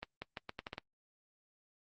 accelerating click train, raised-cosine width 0.3 ms, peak -24 dBFS, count 8, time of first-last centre 0.03-0.781 s, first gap 190 ms, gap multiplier 0.8, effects noise-tail reverb RT60 0.1 s tail -26 dB re dry + Opus 24 kbps

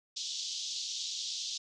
pink band-pass noise, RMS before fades -38 dBFS, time 0.16-1.58 s, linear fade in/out 10 ms, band 3300 to 6600 Hz, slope 48 dB/octave, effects none

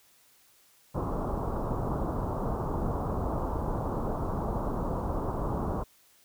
pink low-pass noise, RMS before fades -31 dBFS, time 0.94-5.84 s, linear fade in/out 20 ms, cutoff 1200 Hz, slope 48 dB/octave, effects white hiss -62 dBFS RMS until 6.24 s

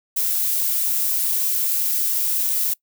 violet noise, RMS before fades -21 dBFS, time 0.16-2.74 s, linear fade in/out 10 ms, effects noise-tail reverb RT60 0.1 s tail -23 dB re dry

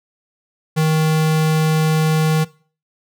square tone, 157.1 Hz, D#3, 17 cents sharp, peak -14 dBFS, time 0.76-2.45 s, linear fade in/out 20 ms, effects noise-tail reverb RT60 0.4 s tail -20 dB re dry

